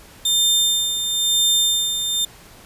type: tone with tremolo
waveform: sawtooth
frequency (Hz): 3600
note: A7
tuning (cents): +39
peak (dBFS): -11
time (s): 0.25-2.25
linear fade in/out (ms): 5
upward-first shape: sine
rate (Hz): 1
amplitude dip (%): 55
effects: pink hiss -45 dBFS RMS until 2.65 s + resampled to 32000 Hz